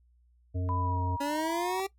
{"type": "harmonic tone", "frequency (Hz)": 90.7, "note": "F#2", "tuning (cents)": -34, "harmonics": [1, 3, 5, 7], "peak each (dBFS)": [-29, -39, -43, -46], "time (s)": [0.54, 1.17], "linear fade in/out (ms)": 20}
{"type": "tone with pitch glide", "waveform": "sine", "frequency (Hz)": [994, 953.5], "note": ["B5", "A#5"], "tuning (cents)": [11, 39], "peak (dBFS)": -32, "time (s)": [0.69, 1.8], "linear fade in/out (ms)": 0, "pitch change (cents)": -72, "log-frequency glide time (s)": [0.8, 1.01]}
{"type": "linear sweep", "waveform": "25% pulse", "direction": "up", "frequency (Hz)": [279.4, 391.6], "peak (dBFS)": -26, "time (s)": [1.2, 1.87], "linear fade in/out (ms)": 10}
{"effects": ["noise-tail reverb RT60 0.1 s tail -18 dB re dry", "added 60 Hz sine -61 dBFS peak until 1.98 s"]}